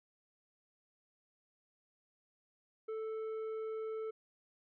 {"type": "tone with tanh clipping", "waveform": "sine", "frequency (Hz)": 440, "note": "A4", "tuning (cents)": 0, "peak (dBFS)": -39, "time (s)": [2.88, 4.11], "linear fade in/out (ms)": 10, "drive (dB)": 7, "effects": []}